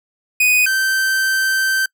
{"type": "tone pair in turn", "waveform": "45% pulse", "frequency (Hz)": [2489, 1553.5], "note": ["D#7", "G6"], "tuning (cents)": [0, -16], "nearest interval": "minor sixth", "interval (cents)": 816, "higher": "first", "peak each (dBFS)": [-11, -15], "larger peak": "first", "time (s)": [[0.4, 0.66], [0.66, 1.86]], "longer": "second", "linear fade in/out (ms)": 5, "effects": ["noise-tail reverb RT60 0.1 s tail -26 dB re dry"]}